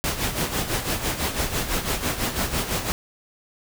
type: noise with tremolo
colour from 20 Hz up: pink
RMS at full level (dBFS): -23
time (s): 0.04-2.92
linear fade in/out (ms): 0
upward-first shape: sine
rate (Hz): 6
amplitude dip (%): 65
effects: none

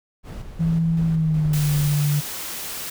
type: noise with tremolo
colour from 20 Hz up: brown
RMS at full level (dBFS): -32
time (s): 0.23-1.97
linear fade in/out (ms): 50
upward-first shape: square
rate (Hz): 2.7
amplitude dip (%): 45
type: tone with pitch glide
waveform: sine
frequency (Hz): 164.5 to 146.55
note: E3 to D3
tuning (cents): -3 to -3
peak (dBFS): -17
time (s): 0.59-2.21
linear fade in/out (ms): 20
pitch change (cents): -200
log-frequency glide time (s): 1.04-1.71
type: noise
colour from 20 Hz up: white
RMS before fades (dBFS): -31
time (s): 1.53-2.9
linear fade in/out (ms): 5
effects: none

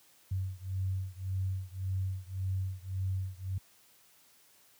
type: beating tone pair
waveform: sine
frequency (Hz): 93.8 / 95.6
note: F#2 / G2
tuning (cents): +24 / -43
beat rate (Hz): 1.8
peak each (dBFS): -34 / -35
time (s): 0.31-3.58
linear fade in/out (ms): 5
effects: white hiss -63 dBFS RMS until 4.79 s + high-pass 60 Hz 12 dB/octave

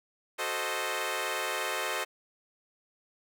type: chord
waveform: 10% pulse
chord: F# diminished seventh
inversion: none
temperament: equal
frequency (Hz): 370 / 440 / 523.3 / 622.3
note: F#4 / A4 / C5 / Eb5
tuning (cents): 0 / 0 / 0 / 0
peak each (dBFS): -30 / -28 / -27 / -27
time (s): 0.38-2.05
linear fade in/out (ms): 20
effects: none

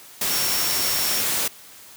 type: tone in noise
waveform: sine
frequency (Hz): 5500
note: F8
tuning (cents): -27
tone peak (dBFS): -27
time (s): 0.3-1.21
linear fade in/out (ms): 5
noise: white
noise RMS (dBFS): -23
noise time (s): 0.21-1.48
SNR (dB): -7
effects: white hiss -45 dBFS RMS until 1.96 s + high-pass 80 Hz 12 dB/octave

